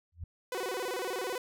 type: tone with exponential growth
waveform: sine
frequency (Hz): 84.2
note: E2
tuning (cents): +37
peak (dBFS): -33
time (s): 0.12-0.24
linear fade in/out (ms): 5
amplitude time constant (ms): 24
type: tone with vibrato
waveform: sawtooth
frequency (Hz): 431.7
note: A4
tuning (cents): -33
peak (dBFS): -29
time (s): 0.52-1.38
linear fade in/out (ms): 2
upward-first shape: square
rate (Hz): 18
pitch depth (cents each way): 260
effects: none